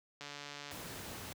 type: click train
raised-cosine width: 0.2 ms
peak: -28 dBFS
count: 74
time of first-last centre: 0.21-0.717 s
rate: 144 Hz
type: noise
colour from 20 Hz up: pink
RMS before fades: -45 dBFS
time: 0.71-1.33 s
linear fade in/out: 5 ms
effects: high-pass 80 Hz 12 dB/octave